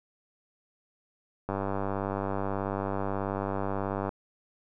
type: click train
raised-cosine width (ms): 1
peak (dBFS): -17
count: 257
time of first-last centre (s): 1.49-4.092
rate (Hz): 98.4
effects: none